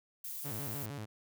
violet noise, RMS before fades -42 dBFS, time 0.24-0.86 s, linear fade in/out 5 ms
sawtooth tone with vibrato, 123.47 Hz, B2, in tune, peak -36 dBFS, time 0.44-1.06 s, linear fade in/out 20 ms, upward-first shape square, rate 6.5 Hz, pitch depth 250 cents each way
effects none

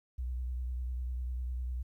sine tone with vibrato, 62.1 Hz, B1, 10 cents sharp, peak -33 dBFS, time 0.18-1.83 s, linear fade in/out 10 ms, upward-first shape square, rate 10 Hz, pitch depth 32 cents each way, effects 12-bit

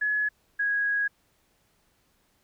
sine tone pair in turn, 1696 / 1654.4 Hz, G#6 / G#6, +36 / -7 cents, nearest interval unison, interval 43 cents, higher first, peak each -23 dBFS, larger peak neither, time 0.01-0.29 / 0.59-1.08 s, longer second, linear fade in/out 10 ms, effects pink hiss -68 dBFS RMS until 2.43 s

